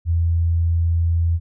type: tone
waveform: sine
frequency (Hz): 83.9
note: E2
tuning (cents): +31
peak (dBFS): -15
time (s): 0.05-1.4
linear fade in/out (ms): 50
effects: none